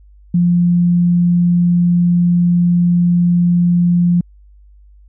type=tone; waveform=sine; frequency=174.61 Hz; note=F3; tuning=in tune; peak=-9 dBFS; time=0.34-4.21 s; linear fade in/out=5 ms; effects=added 50 Hz sine -41 dBFS peak until 5.08 s